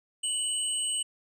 sine tone pair together, 2960 / 8379 Hz, F#7 / C9, 0 / +1 cents, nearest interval octave + tritone, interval 1801 cents, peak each -31 / -28 dBFS, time 0.23-1.03 s, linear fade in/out 10 ms, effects tanh soft clip ceiling -21 dBFS

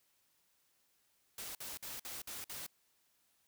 white noise bursts, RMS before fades -45 dBFS, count 6, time 1.38-2.665 s, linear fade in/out 2 ms, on 170 ms, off 53 ms, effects white hiss -75 dBFS RMS until 3.47 s

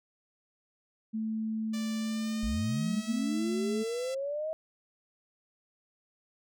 sine tone, 220 Hz, A3, in tune, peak -30 dBFS, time 1.13-3.84 s, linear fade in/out 20 ms
5% pulse tone with pitch glide, 587.3 to 670.7 Hz, D5 to E5, 0 to +30 cents, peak -30 dBFS, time 1.73-4.15 s, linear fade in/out 10 ms, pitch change +230 cents, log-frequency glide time 1.99-3.44 s
sine linear sweep, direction up, 45.58 to 642 Hz, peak -31 dBFS, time 2.43-4.53 s, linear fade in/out 0 ms
effects none

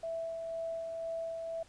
sine tone with tremolo, 659.3 Hz, E5, in tune, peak -34 dBFS, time 0.03-1.63 s, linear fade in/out 5 ms, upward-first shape sine, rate 2 Hz, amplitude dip 30%, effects pink hiss -61 dBFS RMS until 1.68 s + resampled to 22050 Hz

